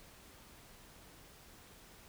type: silence
effects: pink hiss -58 dBFS RMS until 2.08 s